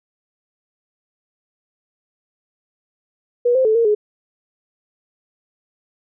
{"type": "tone with pitch steps", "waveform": "sine", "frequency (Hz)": [484.3, 521, 436.7, 462.9, 420], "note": ["B4", "C5", "A4", "A#4", "G#4"], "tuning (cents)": [-34, -7, -13, -12, 19], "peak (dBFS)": -12, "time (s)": [3.45, 3.95], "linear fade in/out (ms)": 10, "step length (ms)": 100, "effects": []}